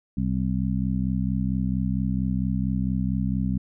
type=harmonic tone; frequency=64.4 Hz; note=C2; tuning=27 cents flat; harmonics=1 / 2 / 3 / 4; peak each=-29 / -28 / -25 / -31 dBFS; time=0.17-3.58 s; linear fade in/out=5 ms; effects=none